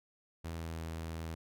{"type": "tone with pitch glide", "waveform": "sawtooth", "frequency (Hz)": [82.41, 81.42], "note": ["E2", "E2"], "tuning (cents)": [0, -21], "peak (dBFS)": -35, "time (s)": [0.44, 1.35], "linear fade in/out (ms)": 10, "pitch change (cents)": -21, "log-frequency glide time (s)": [0.56, 0.85], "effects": []}